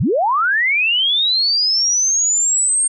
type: linear sweep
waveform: sine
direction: up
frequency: 77.78 to 8660 Hz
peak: -13 dBFS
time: 0-2.88 s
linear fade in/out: 10 ms
effects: none